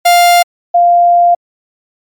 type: tone pair in turn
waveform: 45% pulse / sine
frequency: 700 / 697.1 Hz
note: F5 / F5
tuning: +4 / -3 cents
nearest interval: unison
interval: 7 cents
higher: first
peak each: -4 dBFS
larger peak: neither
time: 0.05-0.43 / 0.74-1.35 s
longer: second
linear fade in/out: 10 ms
effects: MP3 96 kbps